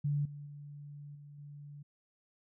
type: tone with level steps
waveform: sine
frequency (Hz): 145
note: D3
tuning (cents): -22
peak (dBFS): -29 / -43 / -45 / -49 / -46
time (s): 0.04-1.83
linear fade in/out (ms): 10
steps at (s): 0.25 / 0.46 / 1.15 / 1.38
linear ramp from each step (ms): 5
effects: none